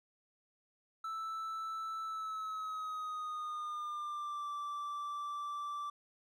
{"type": "tone with pitch glide", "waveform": "triangle", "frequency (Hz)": [1318.5, 1167.9], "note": ["E6", "D6"], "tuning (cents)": [0, -10], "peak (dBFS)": -36, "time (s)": [1.04, 5.9], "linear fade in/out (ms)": 5, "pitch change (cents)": -210, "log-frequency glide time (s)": [2.03, 4.5], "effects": []}